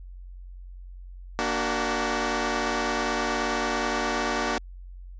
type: chord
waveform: 10% pulse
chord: Bb augmented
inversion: none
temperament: equal with one note detuned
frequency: 233.1 / 293.7 / 376.5 Hz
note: Bb3 / D4 / F#4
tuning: 0 / 0 / +30 cents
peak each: -21 dBFS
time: 1.39-4.58 s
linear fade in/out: 0 ms
effects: added 45 Hz sine -39 dBFS peak until 5.19 s + resampled to 16000 Hz